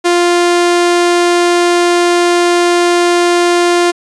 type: tone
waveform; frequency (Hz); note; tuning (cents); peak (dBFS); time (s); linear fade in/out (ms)
sawtooth; 349.2; F4; 0; -4; 0.04-3.92; 20
effects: resampled to 22050 Hz